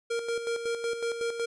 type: tone with tremolo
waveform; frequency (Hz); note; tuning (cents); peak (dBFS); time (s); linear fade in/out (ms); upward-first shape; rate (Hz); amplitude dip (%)
square; 466.2; A#4; 0; -28; 0.1-1.46; 10; square; 5.4; 55
effects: resampled to 22050 Hz